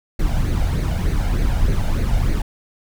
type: noise with flanger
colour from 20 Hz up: brown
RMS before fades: -18 dBFS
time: 0.19-2.42 s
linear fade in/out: 5 ms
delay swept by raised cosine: 0.46 to 1.39 ms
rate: 3.3 Hz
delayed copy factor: +0.6
effects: none